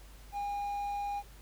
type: tone with quantisation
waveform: triangle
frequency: 812 Hz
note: G#5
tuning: 39 cents flat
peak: -31 dBFS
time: 0.32-1.23 s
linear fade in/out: 50 ms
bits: 10
effects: added 50 Hz sine -51 dBFS peak until 1.41 s + pink hiss -58 dBFS RMS until 1.41 s